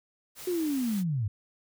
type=noise; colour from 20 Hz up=white; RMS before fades=-43 dBFS; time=0.35-1.04 s; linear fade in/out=50 ms
type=linear sweep; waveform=sine; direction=down; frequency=370 to 94.1 Hz; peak=-26 dBFS; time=0.47-1.28 s; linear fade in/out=5 ms
effects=none